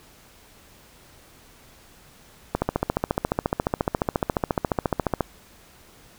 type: click train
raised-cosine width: 1 ms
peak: -7 dBFS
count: 39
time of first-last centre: 2.55-5.207 s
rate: 14.3 Hz
effects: pink hiss -52 dBFS RMS until 6.18 s